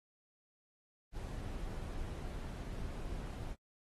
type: noise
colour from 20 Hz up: brown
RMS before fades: -42 dBFS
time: 1.12-3.56 s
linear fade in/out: 50 ms
effects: AAC 32 kbps